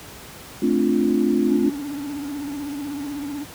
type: chord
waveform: sine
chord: D minor seventh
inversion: second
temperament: equal with one note detuned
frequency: 218.2 / 261.6 / 293.7 / 349.2 Hz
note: A3 / C4 / D4 / F4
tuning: -14 / 0 / 0 / 0 cents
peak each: -22 dBFS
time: 0.62-1.7 s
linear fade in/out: 5 ms
type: tone with vibrato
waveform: triangle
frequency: 286.4 Hz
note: D4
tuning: 43 cents flat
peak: -25 dBFS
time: 1.47-3.45 s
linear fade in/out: 20 ms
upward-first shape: sine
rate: 16 Hz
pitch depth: 75 cents each way
effects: pink hiss -40 dBFS RMS until 3.54 s + high-pass 60 Hz 12 dB/octave